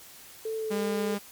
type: tone with vibrato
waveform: sine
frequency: 440 Hz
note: A4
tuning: in tune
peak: -29 dBFS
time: 0.45-1.15 s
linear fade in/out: 5 ms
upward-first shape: sine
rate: 2.9 Hz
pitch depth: 13 cents each way
type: tone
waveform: sawtooth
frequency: 202.1 Hz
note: G#3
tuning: 47 cents flat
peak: -25 dBFS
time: 0.7-1.19 s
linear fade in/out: 20 ms
effects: white hiss -49 dBFS RMS until 1.31 s + MP3 96 kbps